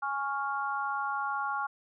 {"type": "chord", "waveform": "sine", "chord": "Db major", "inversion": "second", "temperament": "equal", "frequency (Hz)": [830.6, 1108.7, 1396.9], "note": ["Ab5", "Db6", "F6"], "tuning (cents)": [0, 0, 0], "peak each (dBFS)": -34, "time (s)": [0.02, 1.67], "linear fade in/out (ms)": 10, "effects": []}